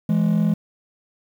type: tone pair together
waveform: triangle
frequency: 166.52 / 209.8 Hz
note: E3 / G#3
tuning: +18 / +18 cents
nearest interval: major third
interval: 400 cents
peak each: -16 dBFS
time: 0.09-0.54 s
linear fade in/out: 5 ms
effects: tanh soft clip ceiling -10 dBFS + 8-bit

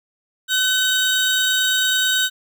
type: tone pair together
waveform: 30% pulse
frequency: 1515 / 3773 Hz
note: F#6 / A#7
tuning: +40 / +20 cents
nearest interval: octave + major third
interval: 1580 cents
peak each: -16 / -17 dBFS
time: 0.48-2.3 s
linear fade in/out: 50 ms
effects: none

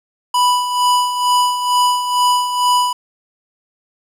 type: tone with tremolo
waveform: square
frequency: 987.8 Hz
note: B5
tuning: in tune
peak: -11 dBFS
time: 0.34-2.93 s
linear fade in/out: 5 ms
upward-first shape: sine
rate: 2.2 Hz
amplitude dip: 60%
effects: low-pass 12000 Hz 12 dB/octave + 7-bit

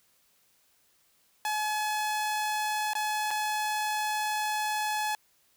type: tone with dropouts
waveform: sawtooth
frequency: 851 Hz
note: G#5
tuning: 42 cents sharp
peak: -24 dBFS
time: 1.45-5.15 s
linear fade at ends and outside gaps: 1 ms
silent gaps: 2.934-2.952 / 3.307-3.311 s
effects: white hiss -67 dBFS RMS until 5.56 s

